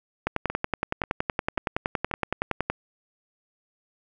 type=two click trains; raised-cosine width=0.5 ms; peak=-16 / -9 dBFS; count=4 / 27; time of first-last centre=0.5-2.113 / 0.27-2.7 s; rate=1.86 / 10.7 Hz; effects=none